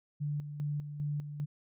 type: tone with tremolo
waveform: sine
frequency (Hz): 146.83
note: D3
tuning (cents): 0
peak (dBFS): -31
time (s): 0.2-1.46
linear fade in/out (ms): 20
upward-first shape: square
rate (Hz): 2.5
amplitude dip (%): 60
effects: none